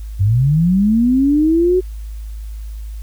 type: linear sweep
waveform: sine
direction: up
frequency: 90.9 to 374.7 Hz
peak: -10 dBFS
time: 0.19-1.81 s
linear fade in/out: 20 ms
effects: added 53 Hz sine -25 dBFS peak until 3.02 s + white hiss -50 dBFS RMS until 3.02 s